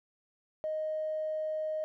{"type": "tone with tanh clipping", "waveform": "triangle", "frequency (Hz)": 622.3, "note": "D#5", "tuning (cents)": 0, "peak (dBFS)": -31, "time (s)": [0.64, 1.84], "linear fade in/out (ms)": 0, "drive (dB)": 4, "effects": []}